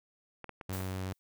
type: clicks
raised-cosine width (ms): 0.5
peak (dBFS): -28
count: 5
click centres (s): 0.443 / 0.493 / 0.612 / 0.752 / 0.806
type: tone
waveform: sawtooth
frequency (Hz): 93.9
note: F#2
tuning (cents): +26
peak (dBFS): -31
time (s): 0.69-1.13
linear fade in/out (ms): 5
type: noise with exponential decay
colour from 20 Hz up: blue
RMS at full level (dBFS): -42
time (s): 0.73-1.19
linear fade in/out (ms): 0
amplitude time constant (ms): 100
effects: none